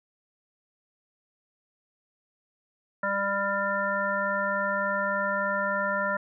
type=harmonic tone; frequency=198.7 Hz; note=G3; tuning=24 cents sharp; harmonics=1 / 3 / 5 / 7 / 9; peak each=-36 / -30 / -32 / -29 / -32 dBFS; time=3.03-6.17 s; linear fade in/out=5 ms; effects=none